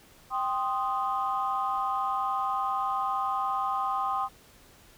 sine chord, C minor, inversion second, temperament equal, 784 / 1046.5 / 1244.5 Hz, G5 / C6 / Eb6, 0 / 0 / 0 cents, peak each -30 dBFS, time 0.3-4.29 s, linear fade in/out 50 ms, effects tanh soft clip ceiling -18 dBFS + pink hiss -56 dBFS RMS until 4.97 s

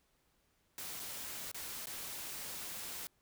white noise with dropouts, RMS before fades -44 dBFS, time 0.78-3.07 s, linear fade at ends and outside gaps 0 ms, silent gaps 0.995-0.999 / 1.515-1.545 / 1.857-1.87 s, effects pink hiss -75 dBFS RMS until 3.21 s

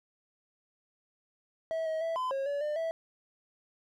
triangle tone with pitch steps, 649 / 636 / 658 / 1019 / 543 / 571 / 599 / 655 Hz, E5 / D#5 / E5 / C6 / C#5 / D5 / D5 / E5, -27 / +38 / -3 / -46 / -36 / -49 / +34 / -11 cents, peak -28 dBFS, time 1.71-2.91 s, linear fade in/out 0 ms, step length 150 ms, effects none

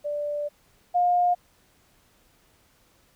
sine tone pair in turn, 587.3 / 710.7 Hz, D5 / F5, 0 / +30 cents, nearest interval minor third, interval 330 cents, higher second, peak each -26 / -18 dBFS, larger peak second, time 0.04-0.49 / 0.94-1.35 s, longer first, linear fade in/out 20 ms, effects pink hiss -62 dBFS RMS until 3.15 s

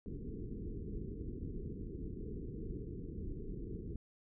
pink low-pass noise, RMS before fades -43 dBFS, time 0.06-3.96 s, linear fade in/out 2 ms, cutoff 450 Hz, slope 96 dB/octave, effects none

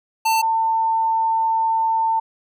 square / sine tone pair in turn, 893 / 897.4 Hz, A5 / A5, +25 / +34 cents, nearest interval unison, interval 9 cents, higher second, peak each -16 dBFS, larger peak neither, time 0.25-0.42 / 0.42-2.2 s, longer second, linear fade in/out 10 ms, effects none

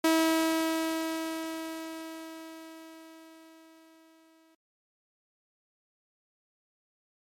sawtooth tone with exponential decay, 323 Hz, E4, 35 cents flat, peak -17 dBFS, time 0.04-4.55 s, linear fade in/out 5 ms, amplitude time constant 980 ms, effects MP3 64 kbps

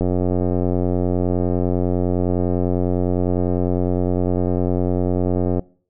click train, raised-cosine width 2 ms, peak -7 dBFS, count 503, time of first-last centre 0.01-5.594 s, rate 89.9 Hz, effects noise-tail reverb RT60 0.5 s tail -24 dB re dry

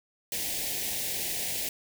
white band-stop noise, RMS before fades -32 dBFS, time 0.32-1.69 s, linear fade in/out 2 ms, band 830 to 1800 Hz, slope 48 dB/octave, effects none

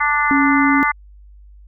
harmonic tone, 293.7 Hz, D4, in tune, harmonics 3 / 4 / 5 / 6 / 7, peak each -21 / -19 / -22 / -25 / -19 dBFS, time 0-0.92 s, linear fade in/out 10 ms
sine tone, 277.2 Hz, C#4, in tune, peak -14 dBFS, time 0.31-0.83 s, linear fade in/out 0 ms
effects added 50 Hz sine -40 dBFS peak until 1.67 s

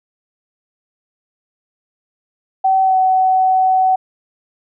sine tone with pitch glide, 764 to 752.2 Hz, G5 to F#5, -45 to +28 cents, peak -10 dBFS, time 2.64-3.96 s, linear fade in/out 10 ms, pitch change -27 cents, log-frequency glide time 2.83-2.96 s, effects none

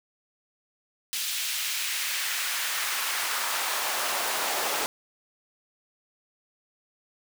pink noise with high-pass filter sweep, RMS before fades -29 dBFS, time 1.13-4.86 s, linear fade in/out 0 ms, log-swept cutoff 3200 to 530 Hz, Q 1.1, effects none

